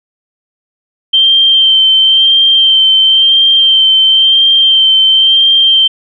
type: tone with vibrato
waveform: sine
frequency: 3136 Hz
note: G7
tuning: in tune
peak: -4 dBFS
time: 1.13-5.88 s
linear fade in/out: 10 ms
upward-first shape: sine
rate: 0.97 Hz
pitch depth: 20 cents each way
effects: none